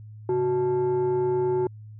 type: tone with frequency modulation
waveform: sine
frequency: 370 Hz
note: F#4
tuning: in tune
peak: -20 dBFS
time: 0.29-1.67 s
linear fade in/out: 2 ms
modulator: 506 Hz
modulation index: 0.51
effects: tanh soft clip ceiling -16 dBFS + added 107 Hz sine -40 dBFS peak until 1.99 s